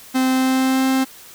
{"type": "tone with pitch glide", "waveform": "45% pulse", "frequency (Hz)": [259.6, 263.7], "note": ["C4", "C4"], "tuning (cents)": [-13, 14], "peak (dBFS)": -15, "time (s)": [0.14, 1.05], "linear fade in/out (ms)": 20, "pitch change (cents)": 27, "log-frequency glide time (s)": [0.3, 0.86], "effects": ["white hiss -42 dBFS RMS until 1.34 s"]}